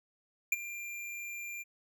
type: tone with ADSR envelope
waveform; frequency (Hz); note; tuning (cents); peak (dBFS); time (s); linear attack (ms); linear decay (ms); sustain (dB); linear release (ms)
square; 2383; D7; +25; -24; 0.52-1.64; 4; 27; -16; 26
effects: none